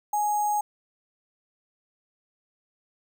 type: tone with sample-and-hold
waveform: sine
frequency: 834 Hz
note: G#5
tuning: 7 cents sharp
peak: -22 dBFS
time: 0.13-0.61 s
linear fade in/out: 5 ms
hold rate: 7350 Hz
effects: none